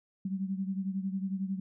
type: beating tone pair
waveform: sine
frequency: 190 / 201 Hz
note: F#3 / G3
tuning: +46 / +44 cents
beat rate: 11 Hz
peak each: -32 / -37 dBFS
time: 0.25-1.6 s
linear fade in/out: 5 ms
effects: none